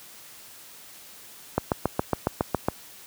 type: click train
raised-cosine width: 1 ms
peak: -7 dBFS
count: 9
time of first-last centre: 1.58-2.685 s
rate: 7.24 Hz
effects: white hiss -47 dBFS RMS until 3.06 s + high-pass 60 Hz 12 dB/octave